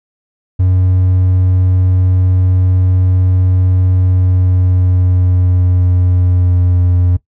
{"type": "tone with pitch glide", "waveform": "triangle", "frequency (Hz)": [92.2, 89.32], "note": ["F#2", "F2"], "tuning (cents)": [-6, 39], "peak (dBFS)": -6, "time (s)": [0.59, 7.17], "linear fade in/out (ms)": 10, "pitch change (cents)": -55, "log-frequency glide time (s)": [3.94, 6.94], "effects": ["noise-tail reverb RT60 0.1 s tail -17 dB re dry"]}